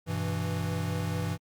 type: chord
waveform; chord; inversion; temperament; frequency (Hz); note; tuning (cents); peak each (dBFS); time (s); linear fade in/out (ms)
square; E minor; first; equal; 98 / 123.47 / 164.81; G2 / B2 / E3; 0 / 0 / 0; -33 / -38 / -33; 0.06-1.38; 50
effects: Opus 48 kbps